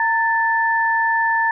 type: tone pair together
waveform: sine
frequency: 917.9 / 1760 Hz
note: A#5 / A6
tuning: -27 / 0 cents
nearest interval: major seventh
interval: 1127 cents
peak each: -18 dBFS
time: 0-1.51 s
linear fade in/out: 2 ms
effects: none